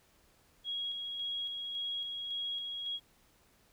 sine tone with tremolo, 3305 Hz, G#7, 9 cents flat, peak -34 dBFS, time 0.64-3 s, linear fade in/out 50 ms, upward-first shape square, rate 1.8 Hz, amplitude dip 30%, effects pink hiss -67 dBFS RMS until 3.72 s

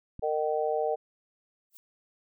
click, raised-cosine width 5 ms, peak -28 dBFS, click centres 0.194 s
harmonic tone, 153.3 Hz, D#3, 25 cents flat, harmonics 3 / 4 / 5, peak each -29 / -30 / -31 dBFS, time 0.22-0.96 s, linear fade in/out 20 ms
violet noise with exponential growth, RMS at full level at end -45 dBFS, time 1.7-1.77 s, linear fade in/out 0 ms, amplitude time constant 15 ms
effects none

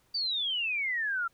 sine exponential sweep, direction down, 4699 to 1342 Hz, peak -28 dBFS, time 0.14-1.28 s, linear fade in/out 10 ms, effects pink hiss -68 dBFS RMS until 1.33 s

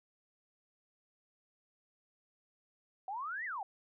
sine exponential two-way sweep, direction up then down, 737 to 2048 to 737 Hz, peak -37 dBFS, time 3.08-3.63 s, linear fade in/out 2 ms, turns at 3.45 s, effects none

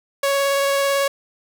sawtooth tone with vibrato, 556 Hz, C#5, 5 cents sharp, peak -13 dBFS, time 0.23-1.08 s, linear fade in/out 5 ms, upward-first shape sine, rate 18 Hz, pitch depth 10 cents each way, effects none

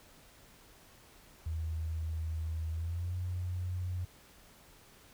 sine tone with pitch glide, 80.3 to 90.13 Hz, E2 to F#2, -45 to -45 cents, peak -33 dBFS, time 1.46-4.05 s, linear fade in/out 5 ms, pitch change +200 cents, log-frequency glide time 2.72-3.15 s, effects pink hiss -59 dBFS RMS until 5.13 s

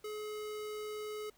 square tone, 424.7 Hz, G#4, 39 cents sharp, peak -40 dBFS, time 0.04-1.3 s, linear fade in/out 5 ms, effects pink hiss -68 dBFS RMS until 1.37 s

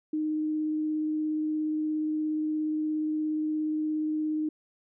sine tone with vibrato, 308.3 Hz, D#4, 16 cents flat, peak -26 dBFS, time 0.13-4.49 s, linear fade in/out 5 ms, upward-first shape triangle, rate 17 Hz, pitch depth 10 cents each way, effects none

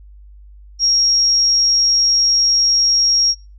sine tone, 5590 Hz, F8, 1 cent sharp, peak -11 dBFS, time 0.79-3.35 s, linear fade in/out 50 ms, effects noise-tail reverb RT60 0.3 s tail -25 dB re dry + added 50 Hz sine -38 dBFS peak until 3.58 s

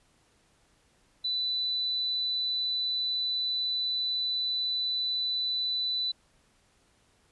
sine tone, 3986 Hz, B7, 15 cents sharp, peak -27 dBFS, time 1.24-6.12 s, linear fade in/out 10 ms, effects pink hiss -66 dBFS RMS until 7.31 s + resampled to 24000 Hz

